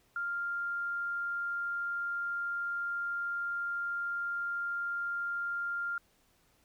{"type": "tone", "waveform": "sine", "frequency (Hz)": 1396.9, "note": "F6", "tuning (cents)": 0, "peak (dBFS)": -32, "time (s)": [0.16, 5.98], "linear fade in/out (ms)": 2, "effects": ["pink hiss -69 dBFS RMS until 6.64 s"]}